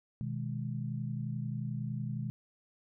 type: chord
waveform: sine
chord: G# minor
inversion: first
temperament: just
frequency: 124.59 / 155.74 / 207.7 Hz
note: B2 / D#3 / G#3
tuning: +16 / +2 / 0 cents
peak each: -36 / -39 / -40 dBFS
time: 0.21-2.3 s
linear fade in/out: 0 ms
effects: none

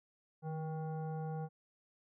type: tone with frequency modulation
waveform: sine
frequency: 155.56 Hz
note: D#3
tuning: in tune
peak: -37 dBFS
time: 0.42-1.49 s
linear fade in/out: 50 ms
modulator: 634 Hz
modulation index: 0.74
effects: none

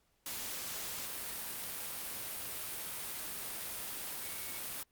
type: tone in noise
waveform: sine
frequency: 2217 Hz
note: C#7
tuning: in tune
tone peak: -52 dBFS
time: 4.23-4.59 s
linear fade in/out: 2 ms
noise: white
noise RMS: -41 dBFS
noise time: 0.26-4.83 s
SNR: -14 dB
effects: pink hiss -75 dBFS RMS until 4.91 s + Opus 48 kbps

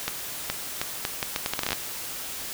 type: accelerating click train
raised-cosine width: 0.2 ms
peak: -8 dBFS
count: 15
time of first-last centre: 0.08-1.73 s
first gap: 420 ms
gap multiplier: 0.75
effects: white hiss -35 dBFS RMS until 2.53 s

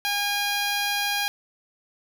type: tone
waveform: 10% pulse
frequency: 814 Hz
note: G#5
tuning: 35 cents flat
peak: -15 dBFS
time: 0.05-1.28 s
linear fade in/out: 0 ms
effects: 7-bit

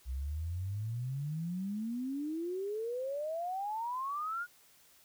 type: exponential sweep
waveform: sine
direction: up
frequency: 61.74 to 1462 Hz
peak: -34 dBFS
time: 0.05-4.47 s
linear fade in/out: 50 ms
effects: white hiss -63 dBFS RMS until 5.04 s

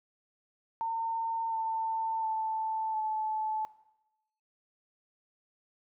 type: tone with pitch steps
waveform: sine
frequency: 908 / 894.5 / 881.1 / 868 Hz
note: A#5 / A5 / A5 / A5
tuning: -46 / +28 / +2 / -24 cents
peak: -29 dBFS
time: 0.81-3.65 s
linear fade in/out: 0 ms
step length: 710 ms
effects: noise-tail reverb RT60 0.9 s tail -18 dB re dry

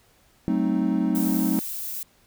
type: chord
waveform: triangle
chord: F# diminished seventh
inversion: none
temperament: equal with one note detuned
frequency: 188.23 / 220 / 261.6 / 311.1 Hz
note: F#3 / A3 / C4 / Eb4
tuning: +30 / 0 / 0 / 0 cents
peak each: -24 dBFS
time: 0.48-1.59 s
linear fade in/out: 0 ms
type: noise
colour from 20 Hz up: violet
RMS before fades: -32 dBFS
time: 1.15-2.03 s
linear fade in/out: 2 ms
effects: pink hiss -60 dBFS RMS until 2.26 s

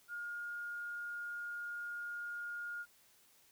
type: tone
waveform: sine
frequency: 1422 Hz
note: F6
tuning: 31 cents sharp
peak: -40 dBFS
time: 0.08-2.86 s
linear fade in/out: 50 ms
effects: white hiss -67 dBFS RMS until 3.51 s

